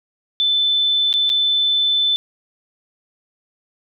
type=tone with dropouts; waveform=sine; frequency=3520 Hz; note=A7; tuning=in tune; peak=-14 dBFS; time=0.4-2.16 s; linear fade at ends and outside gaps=0 ms; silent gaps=1.128-1.139 / 1.294-1.3 s; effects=none